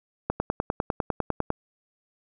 click train, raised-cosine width 1 ms, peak -10 dBFS, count 13, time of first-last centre 0.3-1.504 s, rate 9.97 Hz, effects none

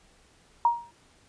sine tone with exponential decay, 943 Hz, A#5, 20 cents sharp, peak -15 dBFS, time 0.65-0.91 s, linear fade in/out 2 ms, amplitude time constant 56 ms, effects pink hiss -60 dBFS RMS until 1.28 s + resampled to 22050 Hz

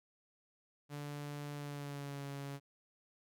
sawtooth tone with pitch glide, 145.5 to 140.14 Hz, D3 to C#3, -16 to +19 cents, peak -38 dBFS, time 0.89-2.6 s, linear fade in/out 50 ms, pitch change -65 cents, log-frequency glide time 1.54-2.25 s, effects none

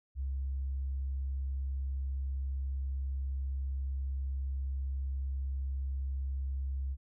sine tone, 67.4 Hz, C#2, 48 cents flat, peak -31 dBFS, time 0.15-6.97 s, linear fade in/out 50 ms, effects tanh soft clip ceiling -28 dBFS

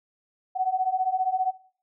sine beating tone pair, 739 / 754 Hz, F#5 / F#5, -2 / +32 cents, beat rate 15 Hz, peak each -26 / -25 dBFS, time 0.55-1.52 s, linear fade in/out 20 ms, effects noise-tail reverb RT60 0.5 s tail -20 dB re dry

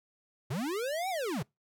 square linear two-way sweep, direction up then down, 108 to 784 to 108 Hz, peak -32 dBFS, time 0.5-1.43 s, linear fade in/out 10 ms, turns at 1.09 s, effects noise-tail reverb RT60 0.2 s tail -25 dB re dry

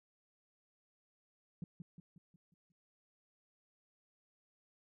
sine tone with echo, 170 Hz, F3, 46 cents flat, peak -38 dBFS, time 1.62-1.64 s, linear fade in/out 2 ms, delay 180 ms, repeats 6, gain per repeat -6 dB, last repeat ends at 2.72 s, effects tanh soft clip ceiling -35 dBFS

